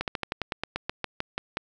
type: slowing click train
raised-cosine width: 0.3 ms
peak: -12 dBFS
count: 14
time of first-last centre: 0.01-1.571 s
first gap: 68 ms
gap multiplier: 1.09
effects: none